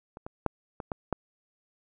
clicks, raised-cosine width 1 ms, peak -28 / -24 / -11 / -22 / -17 / -13 dBFS, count 6, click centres 0.171 / 0.265 / 0.463 / 0.802 / 0.918 / 1.127 s, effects none

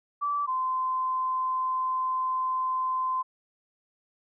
sine tone pair in turn, 1159 / 1032.6 Hz, D6 / C6, -23 / -23 cents, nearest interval major second, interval 200 cents, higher first, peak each -25 dBFS, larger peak neither, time 0.21-0.47 / 0.47-3.23 s, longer second, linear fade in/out 20 ms, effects none

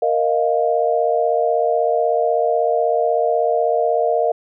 sine chord, Bb suspended fourth, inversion none, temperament equal, 466.2 / 622.3 / 698.5 Hz, Bb4 / Eb5 / F5, 0 / 0 / 0 cents, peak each -19 dBFS, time 0.02-4.32 s, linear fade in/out 5 ms, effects none

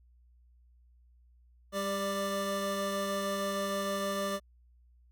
25% pulse tone pair together, 198.83 / 590 Hz, G3 / D5, +25 / +8 cents, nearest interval octave + perfect fifth, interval 1883 cents, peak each -32 / -29 dBFS, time 1.72-4.4 s, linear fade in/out 50 ms, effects added 60 Hz sine -59 dBFS peak until 5.11 s

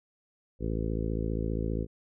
harmonic tone, 55 Hz, A1, in tune, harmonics 1 / 2 / 3 / 4 / 5 / 6 / 7 / 8 / 9, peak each -32 / -35 / -37 / -38 / -39 / -40 / -40 / -41 / -42 dBFS, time 0.59-1.87 s, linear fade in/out 50 ms, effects none

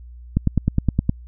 click train, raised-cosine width 5 ms, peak -4 dBFS, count 8, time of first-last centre 0.37-1.094 s, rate 9.67 Hz, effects added 60 Hz sine -37 dBFS peak until 1.27 s

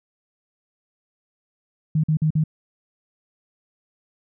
sine tone bursts, 155.56 Hz, D#3, in tune, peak -16 dBFS, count 4, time 1.95-2.439 s, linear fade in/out 5 ms, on 87 ms, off 47 ms, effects none

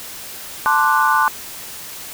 sine chord, D dominant seventh, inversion second, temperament equal, 880 / 1046.5 / 1174.7 / 1480 Hz, A5 / C6 / D6 / F#6, 0 / 0 / 0 / 0 cents, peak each -18 dBFS, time 0.66-1.28 s, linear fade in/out 0 ms, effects white hiss -33 dBFS RMS until 2.13 s

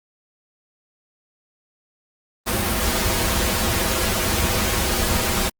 pink noise with comb filter, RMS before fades -21 dBFS, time 2.46-5.5 s, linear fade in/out 20 ms, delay 6.9 ms, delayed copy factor -0.9, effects Opus 32 kbps

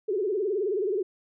sine tone with vibrato, 398.3 Hz, G4, 28 cents sharp, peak -24 dBFS, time 0.08-1.03 s, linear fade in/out 10 ms, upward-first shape sine, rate 19 Hz, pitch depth 170 cents each way, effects none

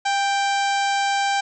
harmonic tone with a mistuned harmonic, 784 Hz, G5, in tune, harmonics 1 / 2 / 3 / 4 / 5 / 6 / 7 / 8 / 9 / 10, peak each -20 / -26 / -30 / -32 / -34 / -36 / -37 / -38 / -39 / -40 dBFS, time 0.05-1.41 s, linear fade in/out 10 ms, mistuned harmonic 1, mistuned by +32 cents, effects none

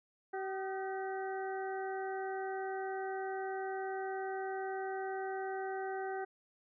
harmonic tone with a mistuned harmonic, 383.2 Hz, G4, 39 cents flat, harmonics 1 / 2 / 3 / 4 / 5, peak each -39 / -40 / -53 / -46 / -52 dBFS, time 0.33-6.25 s, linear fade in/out 10 ms, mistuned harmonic 3, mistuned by +110 cents, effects none

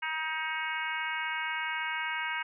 harmonic tone, 316.1 Hz, D#4, 27 cents sharp, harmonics 3 / 4 / 5 / 6 / 7 / 8 / 9, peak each -37 / -42 / -36 / -41 / -36 / -44 / -42 dBFS, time 0.02-2.43 s, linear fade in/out 10 ms, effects none

